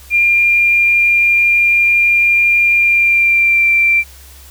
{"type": "tone with pitch glide", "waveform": "sine", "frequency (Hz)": [2398, 2355], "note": ["D7", "D7"], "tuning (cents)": [36, 4], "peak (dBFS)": -8, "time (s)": [0.1, 4.04], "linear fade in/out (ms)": 50, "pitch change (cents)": -32, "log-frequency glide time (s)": [2.76, 3.69], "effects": ["added 67 Hz sine -38 dBFS peak until 4.5 s", "white hiss -41 dBFS RMS until 4.5 s"]}